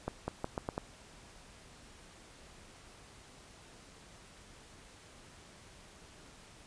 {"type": "accelerating click train", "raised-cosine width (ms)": 1, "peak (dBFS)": -20, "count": 6, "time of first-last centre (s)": [0.08, 0.779], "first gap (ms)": 200, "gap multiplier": 0.82, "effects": ["pink hiss -56 dBFS RMS until 6.66 s", "resampled to 22050 Hz"]}